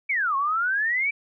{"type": "exponential two-way sweep", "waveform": "sine", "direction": "down then up", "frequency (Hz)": [2349, 1071, 2341], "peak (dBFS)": -21, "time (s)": [0.09, 1.11], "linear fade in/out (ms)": 10, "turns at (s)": 0.36, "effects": []}